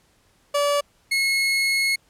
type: tone pair in turn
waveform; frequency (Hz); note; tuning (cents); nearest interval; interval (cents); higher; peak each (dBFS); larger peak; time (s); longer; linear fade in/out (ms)
30% pulse; 576 / 2175; D5 / C#7; -34 / -33; octave + major seventh; 2301; second; -16; neither; 0.54-0.81 / 1.11-1.96; second; 10
effects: pink hiss -61 dBFS RMS until 2.09 s + low-pass 12000 Hz 12 dB/octave